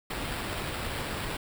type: noise with sample-and-hold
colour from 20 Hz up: pink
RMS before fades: -34 dBFS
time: 0.1-1.37 s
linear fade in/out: 5 ms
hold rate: 6300 Hz
effects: none